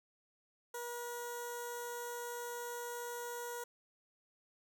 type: tone with notch filter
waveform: 10% pulse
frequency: 480.1 Hz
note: B4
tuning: 49 cents flat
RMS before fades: -43 dBFS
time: 0.74-3.64 s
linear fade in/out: 5 ms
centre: 2500 Hz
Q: 0.55
effects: none